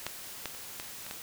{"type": "clicks", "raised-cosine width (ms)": 0.2, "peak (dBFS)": [-15, -16, -29, -20, -25, -20], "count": 6, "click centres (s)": [0.066, 0.457, 0.548, 0.799, 1.065, 1.111], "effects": ["white hiss -44 dBFS RMS until 1.22 s"]}